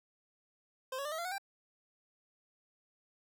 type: tone with pitch steps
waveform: 25% pulse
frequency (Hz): 520 / 557.3 / 597.3 / 640.2 / 686.1 / 735.4 / 788.2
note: C5 / C#5 / D5 / D#5 / F5 / F#5 / G5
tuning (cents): -11 / +9 / +29 / +49 / -31 / -11 / +9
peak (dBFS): -33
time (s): 0.92-1.382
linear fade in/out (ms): 5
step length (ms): 66
effects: none